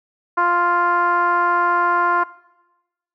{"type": "tone with low-pass filter", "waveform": "10% pulse", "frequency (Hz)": 349.2, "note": "F4", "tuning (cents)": 0, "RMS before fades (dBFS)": -17, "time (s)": [0.37, 2.24], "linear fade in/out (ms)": 10, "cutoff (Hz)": 1200, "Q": 9.4, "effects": ["noise-tail reverb RT60 1.0 s tail -20 dB re dry"]}